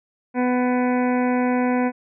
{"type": "harmonic tone", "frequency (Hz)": 249.1, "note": "B3", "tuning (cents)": 15, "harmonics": [1, 2, 3, 4, 6, 7, 8, 9, 10], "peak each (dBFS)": [-19, -25, -27, -30, -34, -38, -37, -37, -41], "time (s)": [0.34, 1.92], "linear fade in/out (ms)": 50, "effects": []}